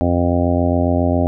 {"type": "harmonic tone", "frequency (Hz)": 87.31, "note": "F2", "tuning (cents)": 0, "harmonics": [1, 2, 3, 4, 5, 6, 7, 8, 9], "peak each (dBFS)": [-18, -24, -18, -25, -29, -27, -21, -27, -28], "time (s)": [0.01, 1.27], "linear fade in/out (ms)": 0, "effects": []}